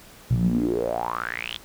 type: tone with band-pass filter sweep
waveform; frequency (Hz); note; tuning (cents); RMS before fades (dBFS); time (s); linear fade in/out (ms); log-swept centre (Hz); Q
sawtooth; 58.27; A#1; 0; -25; 0.3-1.57; 5; 120 to 3500; 8.3
effects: pink hiss -48 dBFS RMS until 1.64 s